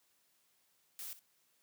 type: noise with echo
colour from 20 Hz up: blue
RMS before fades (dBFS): -45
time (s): 0.99-1.13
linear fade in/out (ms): 0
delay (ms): 62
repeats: 1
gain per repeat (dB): -14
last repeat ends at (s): 1.192
effects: white hiss -74 dBFS RMS until 1.62 s + high-pass 100 Hz 12 dB/octave